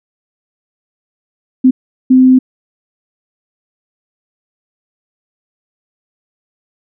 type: tone bursts at uneven times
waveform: sine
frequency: 257.7 Hz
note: C4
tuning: 26 cents flat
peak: -3 dBFS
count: 2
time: 1.64-1.71 / 2.1-2.39 s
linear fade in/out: 10 ms
effects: none